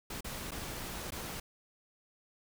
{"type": "noise with dropouts", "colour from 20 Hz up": "pink", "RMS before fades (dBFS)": -41, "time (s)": [0.1, 1.4], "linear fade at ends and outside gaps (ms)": 5, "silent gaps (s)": [[0.208, 0.244], [0.509, 0.517], [1.106, 1.12]], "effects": []}